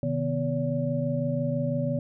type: tone cluster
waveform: sine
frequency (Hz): 129.5 / 155.5 / 245.4 / 570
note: C3 / D#3 / B3 / C#5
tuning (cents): -17 / -1 / -11 / +48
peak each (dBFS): -30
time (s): 0.03-1.99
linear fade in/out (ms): 2
effects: none